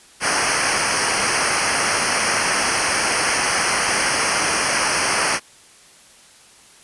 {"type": "noise with comb filter", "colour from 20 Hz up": "pink", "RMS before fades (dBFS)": -19, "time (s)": [0.2, 5.4], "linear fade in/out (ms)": 50, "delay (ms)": 0.27, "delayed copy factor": -1, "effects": ["white hiss -48 dBFS RMS until 6.83 s", "resampled to 24000 Hz"]}